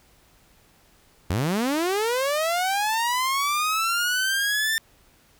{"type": "linear sweep", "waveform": "sawtooth", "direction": "up", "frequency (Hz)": [78.1, 1800], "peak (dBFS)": -18, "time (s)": [1.3, 4.78], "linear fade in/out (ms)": 0, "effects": ["pink hiss -58 dBFS RMS until 5.39 s"]}